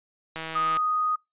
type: click train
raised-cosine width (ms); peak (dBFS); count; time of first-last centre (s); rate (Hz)
0.3; -18; 67; 0.36-0.77; 161
type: tone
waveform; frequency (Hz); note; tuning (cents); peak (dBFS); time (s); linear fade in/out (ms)
sine; 1244.5; D#6; 0; -22; 0.55-1.16; 10
effects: noise-tail reverb RT60 0.2 s tail -26 dB re dry + resampled to 8000 Hz